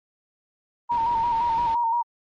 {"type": "tone with vibrato", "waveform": "sine", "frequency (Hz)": 932.3, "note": "A#5", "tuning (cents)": 0, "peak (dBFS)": -20, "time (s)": [0.89, 2.03], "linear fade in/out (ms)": 20, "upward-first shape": "square", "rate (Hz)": 5.8, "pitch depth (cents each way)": 37}
{"type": "low-pass noise", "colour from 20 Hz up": "pink", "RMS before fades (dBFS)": -40, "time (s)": [0.91, 1.75], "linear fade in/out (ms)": 10, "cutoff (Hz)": 4400, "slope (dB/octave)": 24}
{"effects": ["Opus 24 kbps"]}